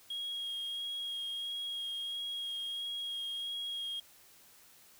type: tone with vibrato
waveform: triangle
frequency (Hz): 3275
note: G#7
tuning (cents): -25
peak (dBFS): -34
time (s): 0.1-4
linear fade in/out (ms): 5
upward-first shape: sine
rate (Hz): 1.5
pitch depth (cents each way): 13
effects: tanh soft clip ceiling -30 dBFS + white hiss -60 dBFS RMS until 4.99 s